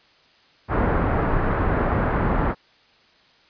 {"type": "low-pass noise", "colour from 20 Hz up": "pink", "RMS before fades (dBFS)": -21, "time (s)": [0.68, 2.55], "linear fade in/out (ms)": 50, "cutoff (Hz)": 1600, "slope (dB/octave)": 24, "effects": ["white hiss -56 dBFS RMS until 3.49 s", "resampled to 11025 Hz"]}